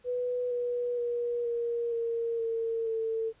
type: tone with pitch steps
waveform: sine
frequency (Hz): 493.9 / 486 / 478.2 / 470.5 / 463 / 455.5 / 448.2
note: B4 / B4 / A#4 / A#4 / A#4 / A#4 / A4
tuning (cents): 0 / -28 / +44 / +16 / -12 / -40 / +32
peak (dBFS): -28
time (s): 0.04-3.33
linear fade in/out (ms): 50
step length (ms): 470
effects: pink hiss -64 dBFS RMS until 3.4 s + resampled to 8000 Hz